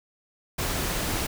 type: noise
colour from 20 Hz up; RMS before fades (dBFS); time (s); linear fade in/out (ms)
pink; -28; 0.58-1.27; 10
effects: none